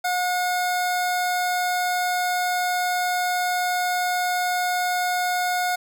square tone pair together, 720.9 / 1451 Hz, F#5 / F#6, -45 / -34 cents, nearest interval octave, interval 1211 cents, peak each -23 / -28 dBFS, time 0.04-5.76 s, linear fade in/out 10 ms, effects none

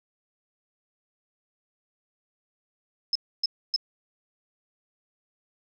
sine tone bursts, 5190 Hz, E8, 28 cents flat, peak -21 dBFS, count 3, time 3.13-3.762 s, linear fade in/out 2 ms, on 24 ms, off 280 ms, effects none

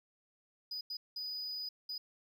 triangle tone bursts at uneven times, 4964 Hz, D#8, 5 cents flat, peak -37 dBFS, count 4, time 0.71-0.81 / 0.9-0.97 / 1.16-1.69 / 1.89-1.98 s, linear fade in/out 5 ms, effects none

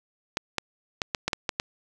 clicks, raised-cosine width 0.2 ms, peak -8 dBFS, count 8, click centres 0.371 / 0.583 / 1.018 / 1.148 / 1.28 / 1.332 / 1.492 / 1.599 s, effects none

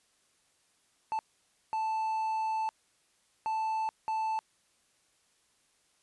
triangle tone bursts at uneven times, 880 Hz, A5, in tune, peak -27 dBFS, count 4, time 1.12-1.19 / 1.73-2.69 / 3.46-3.89 / 4.08-4.39 s, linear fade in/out 0 ms, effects white hiss -70 dBFS RMS until 6.02 s + resampled to 24000 Hz

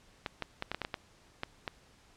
clicks, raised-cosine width 0.3 ms, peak -18 dBFS, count 10, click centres 0.262 / 0.423 / 0.624 / 0.716 / 0.746 / 0.817 / 0.849 / 0.942 / 1.434 / 1.678 s, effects pink hiss -62 dBFS RMS until 2.16 s + low-pass 8000 Hz 12 dB/octave

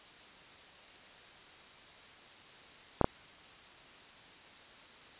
clicks, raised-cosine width 1 ms, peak -10 dBFS, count 2, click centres 3.013 / 3.044 s, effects white hiss -54 dBFS RMS until 5.19 s + resampled to 8000 Hz

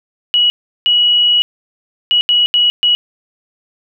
sine tone bursts at uneven times, 2920 Hz, F#7, 24 cents flat, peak -8 dBFS, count 6, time 0.34-0.5 / 0.86-1.42 / 2.11-2.21 / 2.29-2.46 / 2.54-2.7 / 2.83-2.95 s, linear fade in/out 0 ms, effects none

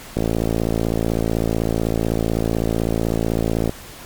click train, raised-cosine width 2 ms, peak -6 dBFS, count 198, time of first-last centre 0.17-3.694 s, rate 55.9 Hz, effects pink hiss -38 dBFS RMS until 4.05 s + MP3 96 kbps

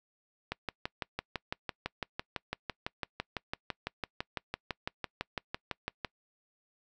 click train, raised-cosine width 0.3 ms, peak -17 dBFS, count 34, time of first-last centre 0.52-6.048 s, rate 5.97 Hz, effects noise-tail reverb RT60 0.1 s tail -25 dB re dry

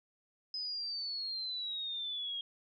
sine exponential sweep, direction down, 5070 to 3248 Hz, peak -36 dBFS, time 0.54-2.41 s, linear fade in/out 2 ms, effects none

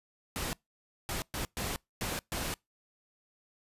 pink noise bursts at uneven times, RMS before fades -35 dBFS, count 6, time 0.36-0.53 / 1.09-1.22 / 1.34-1.45 / 1.57-1.76 / 2.01-2.19 / 2.32-2.54 s, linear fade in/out 0 ms, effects noise-tail reverb RT60 0.2 s tail -26 dB re dry + resampled to 32000 Hz

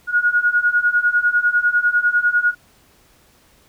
sine beating tone pair, 1439 / 1449 Hz, F#6 / F#6, -49 / -37 cents, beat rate 10 Hz, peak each -18 / -16 dBFS, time 0.07-2.55 s, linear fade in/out 50 ms, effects pink hiss -54 dBFS RMS until 3.68 s

